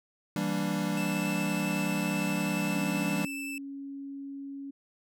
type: chord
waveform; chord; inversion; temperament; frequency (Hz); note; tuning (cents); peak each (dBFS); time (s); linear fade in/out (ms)
square; E half-diminished seventh; none; equal; 164.81 / 196 / 233.1 / 293.7; E3 / G3 / Bb3 / D4; 0 / 0 / 0 / 0; -35 / -32 / -38 / -35; 0.36-3.25; 2
type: tone with vibrato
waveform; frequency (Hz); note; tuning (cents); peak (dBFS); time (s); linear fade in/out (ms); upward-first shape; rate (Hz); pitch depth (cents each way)
45% pulse; 2641; E7; +3; -36; 0.97-3.58; 2; sine; 10; 8
type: tone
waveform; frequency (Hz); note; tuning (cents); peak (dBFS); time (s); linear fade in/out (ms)
sine; 277.2; C#4; 0; -37; 2.72-4.71; 10
effects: none